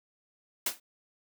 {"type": "noise with exponential decay", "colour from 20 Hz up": "white", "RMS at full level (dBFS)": -25, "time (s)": [0.66, 0.8], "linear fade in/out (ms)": 5, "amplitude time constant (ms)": 30, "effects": ["high-pass 200 Hz 12 dB/octave"]}